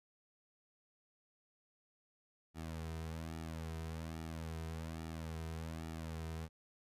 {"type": "tone with flanger", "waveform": "sawtooth", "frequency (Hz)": 80.9, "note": "E2", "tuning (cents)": -32, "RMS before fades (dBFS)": -44, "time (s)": [2.54, 6.49], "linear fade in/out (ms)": 50, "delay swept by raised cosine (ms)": [1.9, 3.6], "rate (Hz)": 1.2, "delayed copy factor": -0.65, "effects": ["resampled to 32000 Hz"]}